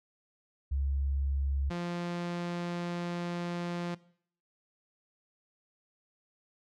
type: tone pair in turn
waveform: sine / sawtooth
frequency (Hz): 69 / 173.87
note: C#2 / F3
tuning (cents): -7 / -7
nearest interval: octave + major third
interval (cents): 1600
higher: second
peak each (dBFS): -28 / -29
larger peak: first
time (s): 0.71-1.7 / 1.7-3.95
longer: second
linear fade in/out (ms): 10
effects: noise-tail reverb RT60 0.6 s tail -20 dB re dry + low-pass 5000 Hz 12 dB/octave